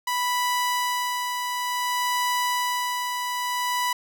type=tone with tremolo; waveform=sawtooth; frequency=987 Hz; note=B5; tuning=1 cent flat; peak=-18 dBFS; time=0.07-3.93 s; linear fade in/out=5 ms; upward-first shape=sine; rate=0.56 Hz; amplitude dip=40%; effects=none